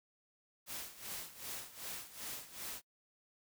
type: noise with tremolo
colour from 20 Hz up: white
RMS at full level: -43 dBFS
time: 0.66-2.82 s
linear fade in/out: 50 ms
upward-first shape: sine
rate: 2.6 Hz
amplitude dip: 80%
effects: noise-tail reverb RT60 0.1 s tail -24 dB re dry